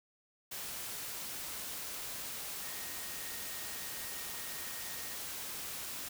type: tone in noise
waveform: sine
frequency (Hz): 1864.7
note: A#6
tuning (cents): 0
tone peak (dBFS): -53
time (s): 2.62-5.16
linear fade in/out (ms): 10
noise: white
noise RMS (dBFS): -42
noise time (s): 0.51-6.09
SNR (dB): -14
effects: none